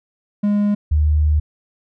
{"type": "tone pair in turn", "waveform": ["triangle", "sine"], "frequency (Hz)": [205.8, 75.79], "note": ["G#3", "D#2"], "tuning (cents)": [-16, -45], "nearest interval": "octave + perfect fourth", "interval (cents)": 1729, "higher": "first", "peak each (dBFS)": -12, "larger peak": "neither", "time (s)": [[0.43, 0.75], [0.91, 1.4]], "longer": "second", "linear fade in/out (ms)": 10, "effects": []}